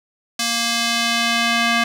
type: tone with band-pass filter sweep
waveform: square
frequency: 233.2 Hz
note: A#3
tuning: 1 cent sharp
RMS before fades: -19 dBFS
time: 0.39-1.84 s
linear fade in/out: 5 ms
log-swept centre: 5400 to 2300 Hz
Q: 0.94
effects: 7-bit